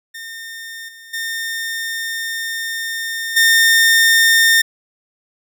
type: tone with level steps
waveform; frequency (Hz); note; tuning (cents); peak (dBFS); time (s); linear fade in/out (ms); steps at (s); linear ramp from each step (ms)
sawtooth; 1820; A#6; -42; -26 / -34 / -18 / -6; 0.14-4.62; 10; 0.88 / 1.13 / 3.36; 10
effects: none